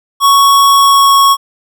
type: tone with pitch glide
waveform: square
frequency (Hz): 1112 to 1105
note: C#6 to C#6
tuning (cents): +5 to -6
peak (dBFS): -5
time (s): 0.2-1.37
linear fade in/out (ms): 50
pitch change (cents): -11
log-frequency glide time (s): 0.73-1.16
effects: none